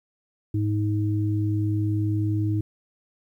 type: tone pair together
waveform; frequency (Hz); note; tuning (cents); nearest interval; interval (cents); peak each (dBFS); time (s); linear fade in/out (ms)
sine; 105.22 / 315.3; G#2 / D#4; +23 / +23; octave + perfect fifth; 1900; -22 / -27; 0.54-2.61; 5
effects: 10-bit